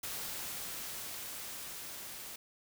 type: noise with level ramp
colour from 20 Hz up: white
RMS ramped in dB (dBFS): -40 to -46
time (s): 0.03-2.36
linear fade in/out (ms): 5
effects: none